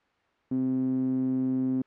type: tone with band-pass filter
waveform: sawtooth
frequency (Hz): 130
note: C3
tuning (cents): -11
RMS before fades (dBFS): -27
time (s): 0.51-1.82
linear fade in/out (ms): 5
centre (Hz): 260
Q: 5.9
effects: white hiss -67 dBFS RMS until 1.86 s + low-pass 2000 Hz 12 dB/octave